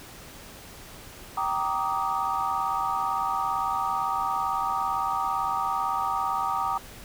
sine chord, Eb major seventh, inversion first, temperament just, 777.8 / 933.4 / 1166.7 / 1244.5 Hz, G5 / Bb5 / D6 / Eb6, -14 / +2 / -12 / 0 cents, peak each -30 dBFS, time 1.37-6.78 s, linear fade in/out 5 ms, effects pink hiss -45 dBFS RMS until 7.04 s

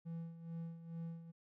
triangle tone with tremolo, 166.2 Hz, E3, 15 cents sharp, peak -39 dBFS, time 0.05-1.32 s, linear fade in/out 20 ms, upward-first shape sine, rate 2.3 Hz, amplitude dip 70%, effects none

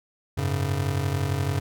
square chord, F# suspended second, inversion none, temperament just, 92.5 / 104.06 / 138.75 Hz, F#2 / G#2 / C#3, 0 / +4 / +2 cents, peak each -28 / -31 / -28 dBFS, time 0.37-1.6 s, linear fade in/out 10 ms, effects none

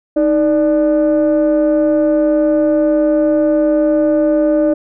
sine tone pair together, 311.7 / 589.7 Hz, D#4 / D5, +3 / +7 cents, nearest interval major seventh, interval 1104 cents, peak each -11 dBFS, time 0.16-4.74 s, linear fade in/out 10 ms, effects tanh soft clip ceiling -6 dBFS

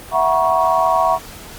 sine chord, F# dominant seventh, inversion third, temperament equal with one note detuned, 659.3 / 740 / 954.7 / 1108.7 Hz, E5 / F#5 / A#5 / C#6, 0 / 0 / +41 / 0 cents, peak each -18 dBFS, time 0.11-1.19 s, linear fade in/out 50 ms, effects pink hiss -36 dBFS RMS until 1.58 s + Opus 32 kbps

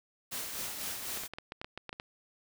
white noise with tremolo, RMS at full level -37 dBFS, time 0.31-1.28 s, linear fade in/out 20 ms, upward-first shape sine, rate 4 Hz, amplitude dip 40%
clicks, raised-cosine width 0.3 ms, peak -24 dBFS, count 11, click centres 1.173 / 1.236 / 1.336 / 1.385 / 1.521 / 1.615 / 1.645 / 1.776 / 1.893 / 1.929 / 1.999 s
effects none

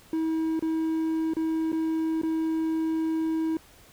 triangle tone with dropouts, 321 Hz, E4, 46 cents flat, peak -22 dBFS, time 0.13-3.57 s, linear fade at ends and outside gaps 2 ms, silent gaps 0.594-0.624 / 1.336-1.367 / 1.719-1.728 / 2.216-2.233 s, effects pink hiss -54 dBFS RMS until 3.92 s

